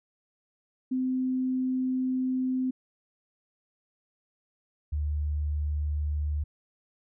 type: tone pair in turn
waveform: sine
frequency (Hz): 257.4 / 74.43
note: C4 / D2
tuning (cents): -28 / +24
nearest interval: octave + major sixth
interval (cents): 2148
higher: first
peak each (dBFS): -25 / -26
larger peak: first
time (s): 0.91-2.71 / 4.92-6.44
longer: first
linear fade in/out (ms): 10
effects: none